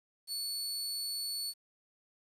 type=tone; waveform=sawtooth; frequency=4435 Hz; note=C#8; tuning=in tune; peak=-32 dBFS; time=0.27-1.54 s; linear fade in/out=50 ms; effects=resampled to 32000 Hz + 10-bit